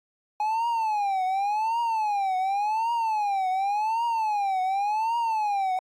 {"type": "tone with vibrato", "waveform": "triangle", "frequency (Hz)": 836, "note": "G#5", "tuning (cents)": 11, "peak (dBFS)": -21, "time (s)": [0.4, 5.79], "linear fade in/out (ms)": 2, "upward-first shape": "triangle", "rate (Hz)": 0.89, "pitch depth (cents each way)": 220, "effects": ["AAC 64 kbps"]}